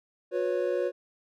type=chord; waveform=triangle; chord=F# suspended fourth; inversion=none; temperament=equal with one note detuned; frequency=361.3 / 493.9 / 554.4 Hz; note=F#4 / B4 / C#5; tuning=-41 / 0 / 0 cents; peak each=-28 dBFS; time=0.31-0.92 s; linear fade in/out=50 ms; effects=none